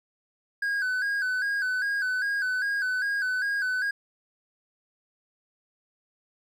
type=tone with vibrato; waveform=triangle; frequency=1568 Hz; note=G6; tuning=in tune; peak=-23 dBFS; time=0.62-3.91 s; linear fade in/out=5 ms; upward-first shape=square; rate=2.5 Hz; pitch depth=70 cents each way; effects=none